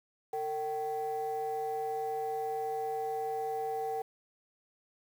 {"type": "tone pair together", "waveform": "sine", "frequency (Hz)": [452.7, 771], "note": ["A4", "G5"], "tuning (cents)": [49, -29], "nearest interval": "major sixth", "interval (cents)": 922, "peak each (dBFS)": [-34, -33], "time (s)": [0.33, 4.02], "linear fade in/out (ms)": 5, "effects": ["tanh soft clip ceiling -27 dBFS", "9-bit"]}